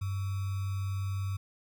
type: tone with sample-and-hold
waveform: sine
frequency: 97.1 Hz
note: G2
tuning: 16 cents flat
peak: -30 dBFS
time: 0.01-1.37 s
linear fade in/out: 10 ms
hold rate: 1225 Hz
effects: none